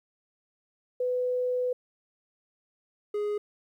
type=tone pair in turn; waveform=sine / triangle; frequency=499.3 / 415.8 Hz; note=B4 / G#4; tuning=+19 / +2 cents; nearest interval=minor third; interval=317 cents; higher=first; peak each=-25 dBFS; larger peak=neither; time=1-1.73 / 3.14-3.38 s; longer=first; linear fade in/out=5 ms; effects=11-bit